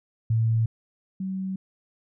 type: tone pair in turn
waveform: sine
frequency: 112.9 / 189.87 Hz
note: A2 / F#3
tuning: +45 / +45 cents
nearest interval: major sixth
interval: 900 cents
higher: second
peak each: -19 / -27 dBFS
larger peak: first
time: 0.3-0.66 / 1.2-1.56 s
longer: neither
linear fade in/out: 5 ms
effects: none